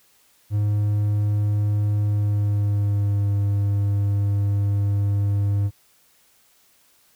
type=tone with pitch glide; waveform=triangle; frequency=103.83 to 100.99 Hz; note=G#2 to G#2; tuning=0 to -48 cents; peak=-16 dBFS; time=0.5-5.71 s; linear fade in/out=50 ms; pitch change=-48 cents; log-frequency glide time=2.03-3.31 s; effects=white hiss -59 dBFS RMS until 7.15 s